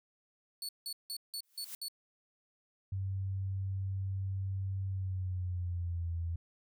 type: tone bursts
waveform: sawtooth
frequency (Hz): 4435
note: C#8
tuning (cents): 0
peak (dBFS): -35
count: 6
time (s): 0.62-1.884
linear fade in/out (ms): 2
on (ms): 69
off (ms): 170
type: noise with exponential growth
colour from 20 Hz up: blue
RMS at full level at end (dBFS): -41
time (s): 1.43-1.75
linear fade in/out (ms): 2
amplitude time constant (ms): 69
type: tone with pitch glide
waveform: sine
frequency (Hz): 96.3 to 84.32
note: G2 to E2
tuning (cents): -30 to +40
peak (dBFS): -33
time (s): 2.92-6.36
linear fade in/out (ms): 5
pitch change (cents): -230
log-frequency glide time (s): 4.87-6.11
effects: none